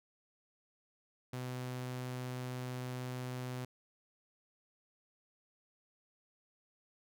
sawtooth tone, 126.3 Hz, B2, 39 cents sharp, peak -35 dBFS, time 1.33-3.65 s, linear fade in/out 5 ms, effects none

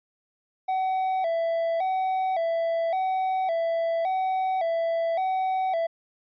triangle tone with vibrato, 708 Hz, F5, 23 cents sharp, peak -21 dBFS, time 0.68-5.87 s, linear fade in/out 10 ms, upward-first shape square, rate 0.89 Hz, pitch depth 110 cents each way, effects resampled to 11025 Hz

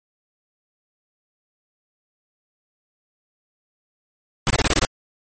pink noise bursts, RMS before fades -17 dBFS, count 7, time 4.47-4.85 s, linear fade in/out 0 ms, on 32 ms, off 26 ms, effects MP3 32 kbps

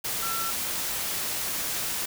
sine tone in noise, 1348 Hz, E6, 38 cents sharp, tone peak -31 dBFS, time 0.22-0.51 s, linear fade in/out 10 ms, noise white, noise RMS -30 dBFS, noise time 0.04-2.06 s, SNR -4 dB, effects none

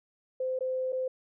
sine tone with dropouts, 516 Hz, C5, 24 cents flat, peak -28 dBFS, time 0.4-1.08 s, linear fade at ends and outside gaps 5 ms, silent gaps 0.59-0.607 / 0.923-0.928 s, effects none

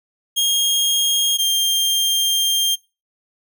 sawtooth tone pair in turn, 3247 / 3193 Hz, G#7 / G7, -40 / +31 cents, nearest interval unison, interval 29 cents, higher first, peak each -12 dBFS, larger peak neither, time 0.36-1.38 / 1.38-2.76 s, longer second, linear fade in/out 20 ms, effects noise-tail reverb RT60 0.3 s tail -23 dB re dry

